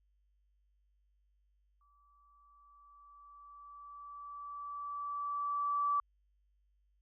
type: tone with exponential growth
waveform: sine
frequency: 1156 Hz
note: D6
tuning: 28 cents flat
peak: -28 dBFS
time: 1.81-6 s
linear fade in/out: 2 ms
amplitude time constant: 910 ms
effects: added 50 Hz sine -70 dBFS peak until 7.01 s